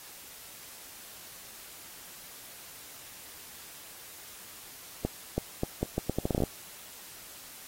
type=accelerating click train; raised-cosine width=2 ms; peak=-14 dBFS; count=14; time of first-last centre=5.05-6.437 s; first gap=330 ms; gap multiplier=0.77; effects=white hiss -48 dBFS RMS until 7.67 s + AAC 48 kbps